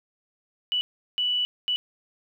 sine tone bursts at uneven times, 2960 Hz, F#7, in tune, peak -22 dBFS, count 3, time 0.72-0.81 / 1.18-1.45 / 1.68-1.76 s, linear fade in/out 0 ms, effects 10-bit

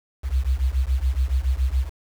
sine beating tone pair, 61.6 / 68.7 Hz, B1 / C#2, -4 / -15 cents, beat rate 7.1 Hz, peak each -21 dBFS, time 0.23-1.9 s, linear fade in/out 50 ms, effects tanh soft clip ceiling -12 dBFS + 7-bit

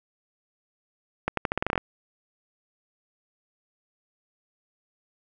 accelerating click train, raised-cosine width 0.5 ms, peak -9 dBFS, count 11, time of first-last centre 1.28-1.778 s, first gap 93 ms, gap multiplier 0.85, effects none

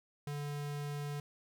square tone, 145.3 Hz, D3, 18 cents flat, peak -38 dBFS, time 0.27-1.2 s, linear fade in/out 2 ms, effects none

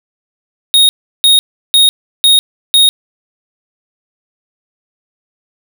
square tone bursts, 3733 Hz, A#7, 2 cents sharp, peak -5 dBFS, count 5, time 0.74-2.89 s, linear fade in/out 0 ms, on 150 ms, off 350 ms, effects none

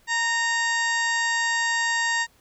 harmonic tone with a mistuned harmonic, 932.3 Hz, A#5, in tune, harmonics 1 / 2 / 3 / 4 / 5 / 6 / 7 / 8, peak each -28 / -23 / -35 / -35 / -35 / -39 / -39 / -32 dBFS, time 0.07-2.27 s, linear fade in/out 50 ms, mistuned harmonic 2, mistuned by -20 cents, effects pink hiss -60 dBFS RMS until 2.4 s

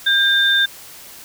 sine tone pair together, 1600 / 3592 Hz, G6 / A7, +35 / +35 cents, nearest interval octave + major second, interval 1400 cents, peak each -15 dBFS, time 0.06-0.66 s, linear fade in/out 10 ms, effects white hiss -39 dBFS RMS until 1.24 s

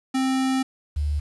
square / sine tone pair in turn, 263 / 73.8 Hz, C4 / D2, +9 / +9 cents, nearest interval octave + minor seventh, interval 2200 cents, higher first, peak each -21 dBFS, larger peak neither, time 0.14-0.63 / 0.96-1.2 s, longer first, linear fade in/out 10 ms, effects resampled to 24000 Hz + 8-bit

